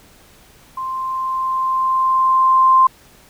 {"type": "tone with level ramp", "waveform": "sine", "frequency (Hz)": 1046.5, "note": "C6", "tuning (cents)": 0, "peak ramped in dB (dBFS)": [-22, -7], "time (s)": [0.77, 2.87], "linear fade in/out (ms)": 5, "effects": ["pink hiss -48 dBFS RMS until 3.29 s"]}